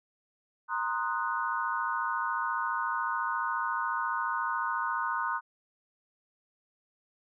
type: chord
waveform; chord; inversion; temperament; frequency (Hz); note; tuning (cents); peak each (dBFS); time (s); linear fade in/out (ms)
sine; C half-diminished seventh; third; equal; 932.3 / 1046.5 / 1244.5 / 1480; Bb5 / C6 / Eb6 / Gb6; 0 / 0 / 0 / 0; -34; 0.68-5.41; 50
effects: none